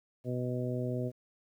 harmonic tone, 124.7 Hz, B2, 17 cents sharp, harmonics 1 / 2 / 3 / 4 / 5, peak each -34 / -37 / -39 / -40 / -41 dBFS, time 0.24-1.12 s, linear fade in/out 50 ms, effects 11-bit

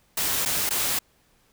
white noise with dropouts, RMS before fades -25 dBFS, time 0.17-0.99 s, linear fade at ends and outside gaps 5 ms, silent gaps 0.452-0.458 / 0.693-0.706 s, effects pink hiss -63 dBFS RMS until 1.52 s

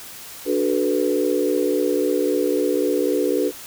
sine chord, B minor seventh, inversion first, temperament equal with one note detuned, 293.7 / 370 / 433.7 / 493.9 Hz, D4 / F#4 / A4 / B4, 0 / 0 / -25 / 0 cents, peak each -23 dBFS, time 0.45-3.52 s, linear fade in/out 50 ms, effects white hiss -38 dBFS RMS until 3.66 s

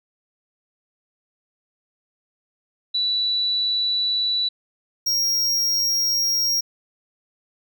sine / square tone pair in turn, 3951 / 5599 Hz, B7 / F8, 0 / +4 cents, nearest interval tritone, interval 604 cents, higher second, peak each -19 dBFS, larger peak neither, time 2.94-4.49 / 5.06-6.61 s, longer neither, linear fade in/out 10 ms, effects none

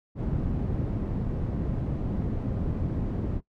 white low-pass noise, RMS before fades -29 dBFS, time 0.15-3.41 s, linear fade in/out 50 ms, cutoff 180 Hz, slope 12 dB/octave, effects noise-tail reverb RT60 0.1 s tail -18 dB re dry

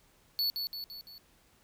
square tone with echo, 4435 Hz, C#8, in tune, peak -28 dBFS, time 0.39-0.5 s, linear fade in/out 0 ms, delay 170 ms, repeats 4, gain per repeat -5 dB, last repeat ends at 1.18 s, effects pink hiss -65 dBFS RMS until 1.63 s

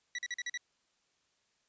sawtooth tone bursts, 1949 Hz, B6, 23 cents flat, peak -31 dBFS, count 6, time 0.15-0.575 s, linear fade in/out 2 ms, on 35 ms, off 43 ms, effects white hiss -75 dBFS RMS until 1.68 s + resampled to 16000 Hz

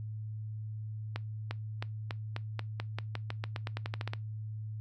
accelerating click train, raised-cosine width 0.3 ms, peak -20 dBFS, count 19, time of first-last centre 1.16-4.135 s, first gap 350 ms, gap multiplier 0.9, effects noise-tail reverb RT60 0.2 s tail -21 dB re dry + added 108 Hz sine -37 dBFS peak until 4.8 s

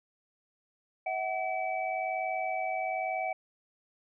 sine tone cluster, 647 / 748 / 2297 Hz, E5 / F#5 / D7, -32 / +19 / -39 cents, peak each -35 / -32 / -37 dBFS, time 1.06-3.33 s, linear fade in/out 5 ms, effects none

